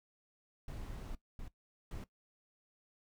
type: noise bursts at uneven times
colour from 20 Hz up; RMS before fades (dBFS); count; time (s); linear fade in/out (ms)
brown; -44; 3; 0.68-1.15 / 1.39-1.48 / 1.91-2.04; 2
effects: noise-tail reverb RT60 0.1 s tail -17 dB re dry